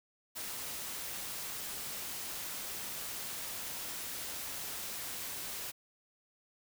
white noise, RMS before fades -41 dBFS, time 0.35-5.72 s, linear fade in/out 20 ms, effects none

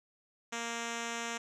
5% pulse tone with low-pass filter, 232.9 Hz, A#3, 1 cent flat, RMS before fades -38 dBFS, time 0.52-1.38 s, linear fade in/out 10 ms, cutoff 6500 Hz, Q 1.9, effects none

